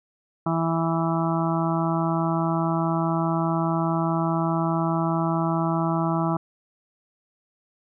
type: harmonic tone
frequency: 164.81 Hz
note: E3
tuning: in tune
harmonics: 1 / 2 / 4 / 5 / 6 / 7 / 8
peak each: -24 / -27 / -30 / -31 / -32 / -32 / -33 dBFS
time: 0.46-6.37 s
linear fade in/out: 5 ms
effects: none